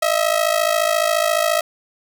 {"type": "ring-modulated tone", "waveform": "sawtooth", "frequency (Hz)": 643, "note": "E5", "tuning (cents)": -43, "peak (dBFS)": -9, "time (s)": [0.02, 1.61], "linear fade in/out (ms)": 5, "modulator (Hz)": 27.2, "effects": []}